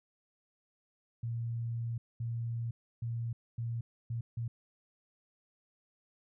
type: tone bursts at uneven times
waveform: sine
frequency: 116.54 Hz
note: A#2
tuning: in tune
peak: -33 dBFS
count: 6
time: 1.23-1.98 / 2.2-2.71 / 3.02-3.33 / 3.58-3.81 / 4.1-4.21 / 4.37-4.48 s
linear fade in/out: 5 ms
effects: none